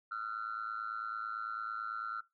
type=tone with amplitude modulation; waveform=sine; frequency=1362 Hz; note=F6; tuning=44 cents flat; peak=-31 dBFS; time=0.11-2.21 s; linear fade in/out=10 ms; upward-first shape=sine; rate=109 Hz; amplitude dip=90%; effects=noise-tail reverb RT60 0.2 s tail -20 dB re dry + tanh soft clip ceiling -30 dBFS